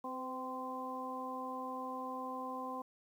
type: harmonic tone with a mistuned harmonic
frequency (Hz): 258.9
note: C4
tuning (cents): -18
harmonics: 1 / 2 / 3 / 4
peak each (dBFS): -45 / -46 / -46 / -42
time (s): 0.04-2.82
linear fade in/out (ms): 5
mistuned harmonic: 2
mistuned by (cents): -23
effects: 11-bit